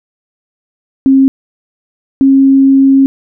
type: tone pair in turn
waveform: sine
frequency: 268.5 / 270.7 Hz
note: C4 / C#4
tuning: +45 / -41 cents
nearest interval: unison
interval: 14 cents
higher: second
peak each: -3 dBFS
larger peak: neither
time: 1.06-1.28 / 2.21-3.06 s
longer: second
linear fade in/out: 0 ms
effects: none